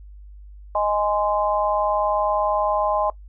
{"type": "harmonic tone", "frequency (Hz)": 207.7, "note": "G#3", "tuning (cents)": 0, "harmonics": [3, 4, 5], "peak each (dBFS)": [-22, -23, -24], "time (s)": [0.75, 3.1], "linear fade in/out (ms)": 2, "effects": ["noise-tail reverb RT60 0.1 s tail -18 dB re dry", "added 50 Hz sine -39 dBFS peak until 3.28 s"]}